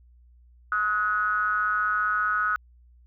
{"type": "ring-modulated tone", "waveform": "triangle", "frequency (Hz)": 102.5, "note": "G#2", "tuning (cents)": -22, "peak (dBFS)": -17, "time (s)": [0.72, 2.56], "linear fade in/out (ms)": 0, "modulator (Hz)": 1370, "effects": ["added 60 Hz sine -52 dBFS peak until 3.06 s"]}